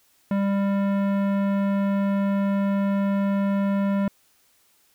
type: tone with tanh clipping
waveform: sine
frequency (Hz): 198.3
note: G3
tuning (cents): +20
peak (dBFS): -22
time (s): 0.31-4.08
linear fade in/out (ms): 2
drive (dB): 17
effects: white hiss -62 dBFS RMS until 4.94 s